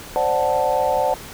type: chord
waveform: sine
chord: D dominant seventh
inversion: third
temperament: equal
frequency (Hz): 523.3 / 587.3 / 740 / 880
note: C5 / D5 / F#5 / A5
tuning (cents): 0 / 0 / 0 / 0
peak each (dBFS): -22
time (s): 0.16-1.14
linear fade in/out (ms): 0
effects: pink hiss -37 dBFS RMS until 1.33 s